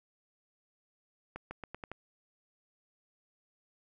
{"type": "accelerating click train", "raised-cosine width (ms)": 0.5, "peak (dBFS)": -26, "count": 6, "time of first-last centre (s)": [1.36, 1.916], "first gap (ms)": 150, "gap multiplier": 0.85, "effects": []}